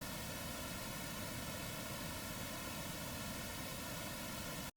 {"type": "noise with comb filter", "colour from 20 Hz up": "pink", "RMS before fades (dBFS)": -45, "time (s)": [0.01, 4.7], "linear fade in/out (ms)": 10, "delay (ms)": 2.5, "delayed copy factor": -0.9, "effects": ["Opus 48 kbps"]}